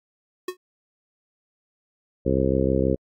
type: tone with exponential decay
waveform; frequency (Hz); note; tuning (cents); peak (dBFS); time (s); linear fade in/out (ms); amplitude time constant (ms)
square; 365.3; F#4; -22; -24; 0.48-0.57; 5; 19
type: harmonic tone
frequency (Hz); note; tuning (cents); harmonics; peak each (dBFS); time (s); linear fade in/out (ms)
66.3; C2; +23; 1 / 2 / 3 / 4 / 5 / 6 / 7 / 8; -27 / -27 / -27 / -27 / -27 / -27 / -27 / -27; 2.25-2.96; 20
effects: AAC 64 kbps